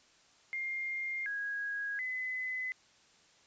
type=tone with pitch steps; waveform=sine; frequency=2116 / 1649 / 2021 Hz; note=C7 / G#6 / B6; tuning=+19 / -13 / +39 cents; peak=-34 dBFS; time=0.53-2.72 s; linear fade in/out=0 ms; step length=730 ms; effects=white hiss -64 dBFS RMS until 3.46 s + resampled to 16000 Hz